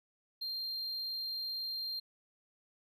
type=tone; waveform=triangle; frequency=4186 Hz; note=C8; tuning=in tune; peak=-35 dBFS; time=0.41-2 s; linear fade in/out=10 ms; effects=none